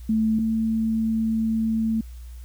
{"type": "tone pair in turn", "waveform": "sine", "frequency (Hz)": [220, 222.8], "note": ["A3", "A3"], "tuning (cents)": [0, 22], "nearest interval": "unison", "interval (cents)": 22, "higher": "second", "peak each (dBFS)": [-18, -20], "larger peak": "first", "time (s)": [[0.09, 0.39], [0.39, 2.01]], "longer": "second", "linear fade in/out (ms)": 5, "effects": ["added 60 Hz sine -36 dBFS peak until 2.44 s", "white hiss -56 dBFS RMS until 2.44 s"]}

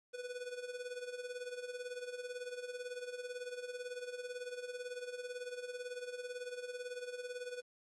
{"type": "tone with tremolo", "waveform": "square", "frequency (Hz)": 493.9, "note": "B4", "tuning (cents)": 0, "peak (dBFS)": -40, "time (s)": [0.13, 7.62], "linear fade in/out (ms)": 20, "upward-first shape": "sine", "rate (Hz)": 18, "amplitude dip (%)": 70, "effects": ["resampled to 22050 Hz", "12-bit"]}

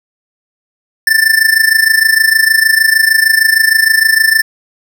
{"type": "tone with amplitude modulation", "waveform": "square", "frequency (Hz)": 1774, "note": "A6", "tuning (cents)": 14, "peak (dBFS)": -4, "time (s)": [1.07, 4.42], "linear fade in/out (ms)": 2, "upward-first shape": "sine", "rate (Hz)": 26.5, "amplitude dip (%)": 80, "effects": []}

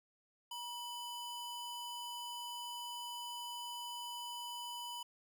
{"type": "ring-modulated tone", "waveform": "square", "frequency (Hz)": 1975.5, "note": "B6", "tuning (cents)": 0, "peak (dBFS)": -40, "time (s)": [0.51, 5.03], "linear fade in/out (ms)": 5, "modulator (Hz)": 1020, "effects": []}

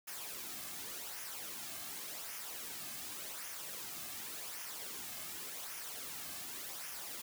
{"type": "noise with flanger", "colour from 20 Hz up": "white", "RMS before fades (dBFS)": -45, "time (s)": [0.07, 7.22], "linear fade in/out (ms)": 10, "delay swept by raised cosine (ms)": [0.24, 2.14], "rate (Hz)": 0.88, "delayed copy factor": -0.55, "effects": []}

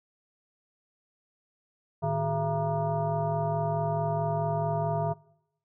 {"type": "tone with frequency modulation", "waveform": "sine", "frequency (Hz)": 415.3, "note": "G#4", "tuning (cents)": 0, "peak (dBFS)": -25, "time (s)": [2.02, 5.14], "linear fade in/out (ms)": 20, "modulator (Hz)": 262, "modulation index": 1.9, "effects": ["noise-tail reverb RT60 0.8 s tail -23 dB re dry"]}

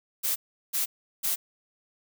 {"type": "noise bursts", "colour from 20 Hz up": "blue", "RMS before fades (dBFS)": -27, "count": 3, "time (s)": [0.23, 1.36], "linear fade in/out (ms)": 20, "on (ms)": 130, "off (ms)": 370, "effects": []}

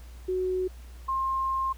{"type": "tone pair in turn", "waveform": "sine", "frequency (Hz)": [370, 1062.4], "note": ["F#4", "C6"], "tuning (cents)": [0, 26], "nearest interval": "octave + tritone", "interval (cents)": 1826, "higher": "second", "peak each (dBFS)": -25, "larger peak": "neither", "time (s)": [[0.28, 0.68], [1.08, 1.73]], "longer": "second", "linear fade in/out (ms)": 10, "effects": ["added 60 Hz sine -42 dBFS peak until 1.77 s", "pink hiss -56 dBFS RMS until 1.77 s"]}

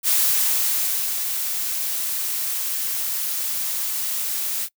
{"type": "noise with ADSR envelope", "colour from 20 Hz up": "blue", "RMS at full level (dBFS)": -18, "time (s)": [0.03, 4.69], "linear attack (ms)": 52, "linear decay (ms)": 1100, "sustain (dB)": -7, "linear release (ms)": 57, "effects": ["noise-tail reverb RT60 0.1 s tail -23 dB re dry"]}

